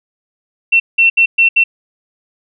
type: tone bursts at uneven times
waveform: sine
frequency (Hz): 2705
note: E7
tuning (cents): +44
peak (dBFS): -6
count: 5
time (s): 0.72-0.8 / 0.98-1.1 / 1.17-1.26 / 1.38-1.49 / 1.56-1.64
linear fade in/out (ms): 10
effects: none